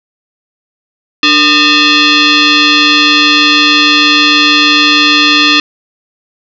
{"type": "tone with frequency modulation", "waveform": "sine", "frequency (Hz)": 462.4, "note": "A#4", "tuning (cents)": -14, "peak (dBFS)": -4, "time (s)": [1.23, 5.6], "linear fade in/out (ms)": 2, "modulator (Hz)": 758, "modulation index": 5.3, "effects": []}